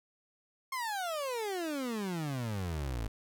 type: exponential sweep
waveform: 30% pulse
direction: down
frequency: 1083 to 51.7 Hz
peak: -31 dBFS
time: 0.72-3.08 s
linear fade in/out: 5 ms
effects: none